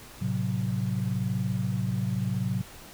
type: chord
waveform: sine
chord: F# diminished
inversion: first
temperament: equal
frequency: 110 / 130.81 / 185 Hz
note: A2 / C3 / F#3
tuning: 0 / 0 / 0 cents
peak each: -30 dBFS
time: 0.21-2.62 s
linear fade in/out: 10 ms
effects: pink hiss -47 dBFS RMS until 2.93 s